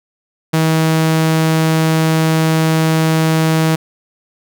sawtooth tone, 160 Hz, D#3, 49 cents sharp, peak -7 dBFS, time 0.53-3.76 s, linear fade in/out 10 ms, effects none

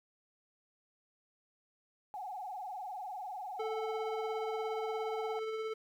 sine tone with vibrato, 784 Hz, G5, in tune, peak -39 dBFS, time 2.14-5.39 s, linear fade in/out 0 ms, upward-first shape sine, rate 20 Hz, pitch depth 150 cents each way
square tone with tremolo, 440 Hz, A4, in tune, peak -35 dBFS, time 3.59-5.74 s, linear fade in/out 10 ms, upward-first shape sine, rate 17 Hz, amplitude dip 30%
effects low-pass 3000 Hz 12 dB/octave + 11-bit

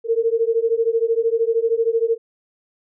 sine beating tone pair, 451 / 464 Hz, A4 / A#4, +43 / -8 cents, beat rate 13 Hz, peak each -19 dBFS, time 0.04-2.18 s, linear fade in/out 50 ms, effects none

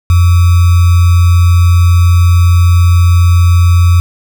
sine tone with sample-and-hold, 87.31 Hz, F2, in tune, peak -3 dBFS, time 0.1-4 s, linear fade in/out 0 ms, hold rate 1225 Hz, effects none

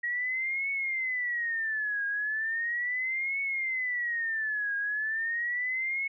sine tone with vibrato, 1900 Hz, A#6, 33 cents sharp, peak -28 dBFS, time 0.03-6.08 s, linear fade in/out 10 ms, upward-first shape triangle, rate 0.37 Hz, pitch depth 270 cents each way, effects none

